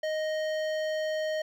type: tone with hard clipping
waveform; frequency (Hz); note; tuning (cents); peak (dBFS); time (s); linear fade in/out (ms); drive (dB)
triangle; 622.3; D#5; 0; -30; 0.03-1.42; 5; 18
effects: none